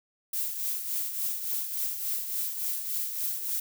violet noise with tremolo, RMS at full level -29 dBFS, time 0.33-3.6 s, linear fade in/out 5 ms, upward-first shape triangle, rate 3.5 Hz, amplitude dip 60%, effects none

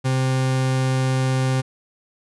40% pulse tone, 130.81 Hz, C3, in tune, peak -17 dBFS, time 0.04-1.62 s, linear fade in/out 20 ms, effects resampled to 24000 Hz

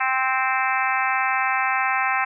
harmonic tone with a mistuned harmonic, 261.6 Hz, C4, in tune, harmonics 3 / 4 / 5 / 6 / 7 / 8 / 9 / 10, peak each -25 / -26 / -27 / -28 / -28 / -29 / -30 / -30 dBFS, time 0-2.25 s, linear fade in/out 10 ms, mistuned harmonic 9, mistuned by -16 cents, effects none

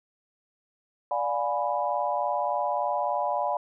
sine chord, D diminished seventh, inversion none, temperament equal with one note detuned, 587.3 / 710.7 / 830.6 / 987.8 Hz, D5 / F5 / Ab5 / Cb6, 0 / +30 / 0 / 0 cents, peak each -30 dBFS, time 1.11-3.57 s, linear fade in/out 2 ms, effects none

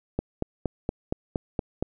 click train, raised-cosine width 2 ms, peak -12 dBFS, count 8, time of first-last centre 0.19-1.826 s, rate 4.28 Hz, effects none

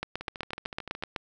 two click trains, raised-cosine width 0.3 ms, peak -15 / -22 dBFS, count 10 / 12, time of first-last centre 0.03-1.162 / 0.21-1.025 s, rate 7.95 / 13.5 Hz, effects none

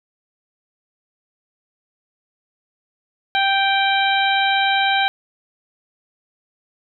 harmonic tone with a mistuned harmonic, 784 Hz, G5, in tune, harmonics 1 / 2 / 3 / 4 / 5, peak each -18 / -21 / -23 / -24 / -25 dBFS, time 3.35-5.08 s, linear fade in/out 0 ms, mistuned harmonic 5, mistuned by -17 cents, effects none

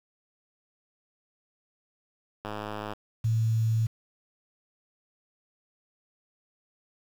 5% pulse / sine tone pair in turn, 105.1 / 112.28 Hz, G#2 / A2, +21 / +36 cents, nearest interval minor second, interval 115 cents, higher second, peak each -22 dBFS, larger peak neither, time 2.44-2.94 / 3.24-3.87 s, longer second, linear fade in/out 10 ms, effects low-pass 3000 Hz 12 dB/octave + 8-bit

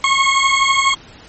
20% pulse beating tone pair, 1084 / 1096 Hz, C#6 / C#6, -39 / -20 cents, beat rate 12 Hz, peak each -10 dBFS, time 0.04-0.94 s, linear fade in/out 2 ms, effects pink hiss -41 dBFS RMS until 1.28 s + MP3 32 kbps

